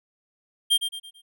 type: tone with echo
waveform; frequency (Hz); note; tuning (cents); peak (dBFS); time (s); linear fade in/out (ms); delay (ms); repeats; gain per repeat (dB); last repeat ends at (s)
square; 3191; G7; +30; -17; 0.7-0.78; 20; 110; 4; -8; 1.22
effects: none